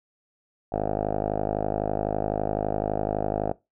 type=tone with low-pass filter; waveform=5% pulse; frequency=51.91 Hz; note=G#1; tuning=in tune; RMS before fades=-27 dBFS; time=0.72-3.52 s; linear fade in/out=5 ms; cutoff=730 Hz; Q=4; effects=noise-tail reverb RT60 0.2 s tail -20 dB re dry